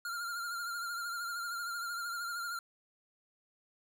square tone with vibrato, 1396.9 Hz, F6, in tune, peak -37 dBFS, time 0.05-2.59 s, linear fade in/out 2 ms, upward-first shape sine, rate 13 Hz, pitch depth 46 cents each way, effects none

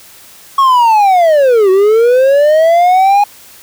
triangle linear two-way sweep, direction down then up, 1108.7 to 370 to 828 Hz, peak -3 dBFS, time 0.58-3.24 s, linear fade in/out 5 ms, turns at 1.7 s, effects white hiss -38 dBFS RMS until 3.62 s

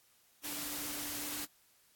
sine tone in noise, 293.7 Hz, D4, in tune, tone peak -48 dBFS, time 0.43-1.46 s, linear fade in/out 20 ms, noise white, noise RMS -40 dBFS, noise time 0.43-1.46 s, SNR -11 dB, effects white hiss -68 dBFS RMS until 1.95 s + AAC 64 kbps

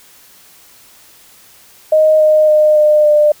sine tone with pitch steps, 622.3 / 616.2 / 610.2 / 604.2 / 598.3 Hz, D#5 / D#5 / D#5 / D5 / D5, 0 / -17 / -34 / +49 / +32 cents, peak -6 dBFS, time 1.92-3.32 s, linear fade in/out 5 ms, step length 280 ms, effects white hiss -44 dBFS RMS until 3.4 s

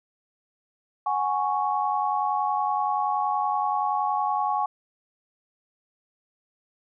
sine chord, F# suspended second, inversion none, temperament equal, 740 / 830.6 / 1108.7 Hz, F#5 / G#5 / C#6, 0 / 0 / 0 cents, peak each -29 / -25 / -27 dBFS, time 1.06-4.66 s, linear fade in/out 5 ms, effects none

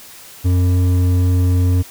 triangle tone with hard clipping, 90.2 Hz, F#2, 44 cents flat, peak -13 dBFS, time 0.44-1.83 s, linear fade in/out 20 ms, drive 12 dB, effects white hiss -39 dBFS RMS until 1.9 s

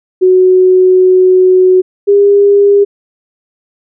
sine tone pair in turn, 370 / 403.5 Hz, F#4 / G#4, 0 / -50 cents, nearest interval major second, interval 150 cents, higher second, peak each -3 dBFS, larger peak neither, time 0.21-1.82 / 2.07-2.85 s, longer first, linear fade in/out 20 ms, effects none

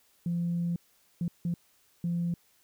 sine tone bursts at uneven times, 171.8 Hz, F3, 28 cents flat, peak -26 dBFS, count 4, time 0.26-0.76 / 1.21-1.28 / 1.45-1.54 / 2.04-2.34 s, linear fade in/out 2 ms, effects tanh soft clip ceiling -23 dBFS + white hiss -66 dBFS RMS until 2.63 s

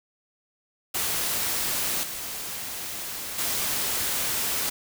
white noise with level steps, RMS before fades -27 / -34 / -27 dBFS, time 0.94-4.7 s, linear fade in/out 10 ms, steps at 2.03 / 3.38 s, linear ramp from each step 5 ms, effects none

